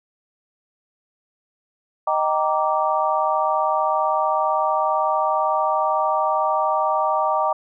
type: chord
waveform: sine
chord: Eb major seventh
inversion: none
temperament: just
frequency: 622.3 / 777.8 / 933.4 / 1166.7 Hz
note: Eb5 / G5 / Bb5 / D6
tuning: 0 / -14 / +2 / -12 cents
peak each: -23 dBFS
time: 2.07-7.53 s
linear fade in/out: 5 ms
effects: none